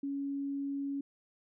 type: tone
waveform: sine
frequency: 279 Hz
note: C#4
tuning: 11 cents sharp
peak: -33 dBFS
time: 0.03-1.01 s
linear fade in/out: 5 ms
effects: none